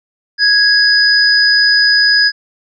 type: tone pair together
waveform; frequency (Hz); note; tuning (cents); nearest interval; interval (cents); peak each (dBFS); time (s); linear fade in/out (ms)
sine; 1661.2 / 4981; G#6 / D#8; 0 / +1; octave + perfect fifth; 1901; -10; 0.38-2.32; 50
effects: none